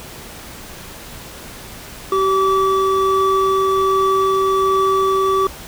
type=tone pair together; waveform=triangle; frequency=385 / 1153.7 Hz; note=G4 / D6; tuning=-31 / -31 cents; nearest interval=octave + perfect fifth; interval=1900 cents; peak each=-14 dBFS; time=2.12-5.47 s; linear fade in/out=2 ms; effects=pink hiss -35 dBFS RMS until 5.67 s